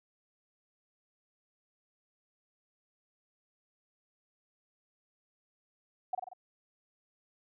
sine tone with echo, 740 Hz, F#5, in tune, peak -28 dBFS, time 6.13-6.15 s, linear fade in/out 5 ms, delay 46 ms, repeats 4, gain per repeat -4 dB, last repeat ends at 6.334 s, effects none

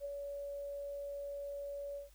sine tone with ADSR envelope, 567 Hz, C#5, 39 cents sharp, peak -37 dBFS, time 0-2.1 s, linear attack 48 ms, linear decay 24 ms, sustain -3 dB, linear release 140 ms, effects added 50 Hz sine -60 dBFS peak until 2.14 s + white hiss -68 dBFS RMS until 2.14 s

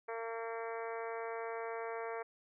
harmonic tone, 228.1 Hz, A#3, 37 cents flat, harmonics 2 / 3 / 4 / 5 / 6 / 7 / 8 / 9 / 10, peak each -41 / -45 / -47 / -49 / -51 / -52 / -53 / -54 / -55 dBFS, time 0.08-2.23 s, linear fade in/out 10 ms, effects none

